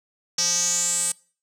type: tone with band-pass filter sweep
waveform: square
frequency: 174.61 Hz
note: F3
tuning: in tune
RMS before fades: -23 dBFS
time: 0.38-1.12 s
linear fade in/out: 5 ms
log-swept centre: 5600 to 8500 Hz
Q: 7.8
effects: noise-tail reverb RT60 0.4 s tail -23 dB re dry